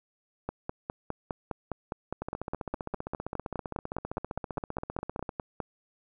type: two click trains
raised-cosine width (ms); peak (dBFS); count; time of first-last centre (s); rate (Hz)
1; -18 / -20; 26 / 48; 0.49-5.602 / 2.22-5.292; 4.89 / 15.3
effects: none